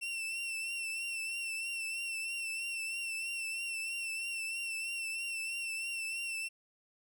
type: tone with vibrato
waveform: 40% pulse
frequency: 2700 Hz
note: E7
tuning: 41 cents sharp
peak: -35 dBFS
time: 0.01-6.49 s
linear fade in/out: 20 ms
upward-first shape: triangle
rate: 3.1 Hz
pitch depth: 48 cents each way
effects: none